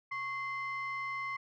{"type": "tone pair together", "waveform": "sine", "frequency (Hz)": [1100, 2072], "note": ["C#6", "C7"], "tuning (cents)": [-14, -17], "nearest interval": "major seventh", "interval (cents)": 1097, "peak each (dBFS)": [-36, -36], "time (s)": [0.11, 1.37], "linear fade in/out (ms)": 10, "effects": ["tanh soft clip ceiling -31 dBFS"]}